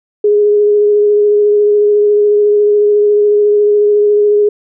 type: tone with vibrato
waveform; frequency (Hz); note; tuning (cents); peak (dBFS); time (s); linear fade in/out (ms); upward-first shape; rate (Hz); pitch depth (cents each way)
sine; 415.3; G#4; 0; -6; 0.24-4.49; 5; sine; 14; 14
effects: none